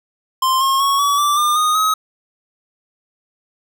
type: tone with pitch steps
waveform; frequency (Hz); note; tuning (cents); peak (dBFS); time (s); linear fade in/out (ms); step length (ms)
square; 1047 / 1076.4 / 1106.7 / 1137.8 / 1169.8 / 1202.7 / 1236.5 / 1271.3; C6 / C6 / C#6 / C#6 / D6 / D6 / D#6 / D#6; +1 / +49 / -3 / +45 / -7 / +41 / -11 / +37; -14; 0.42-1.94; 5; 190
effects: none